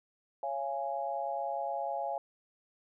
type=chord; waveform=sine; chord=Db major; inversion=none; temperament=equal with one note detuned; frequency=554.4 / 684.1 / 830.6 Hz; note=Db5 / F5 / Ab5; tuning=0 / -36 / 0 cents; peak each=-38 / -36 / -36 dBFS; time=0.43-2.18 s; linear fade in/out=2 ms; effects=none